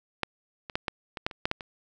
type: clicks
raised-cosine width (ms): 0.3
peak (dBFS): -10 / -22 / -11 / -12 / -19 / -10 / -25 / -9 / -11 / -22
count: 10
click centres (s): 0.233 / 0.698 / 0.755 / 0.882 / 1.172 / 1.265 / 1.312 / 1.455 / 1.514 / 1.608
effects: none